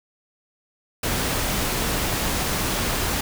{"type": "noise", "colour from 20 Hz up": "pink", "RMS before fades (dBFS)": -24, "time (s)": [1.03, 3.21], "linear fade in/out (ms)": 5, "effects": []}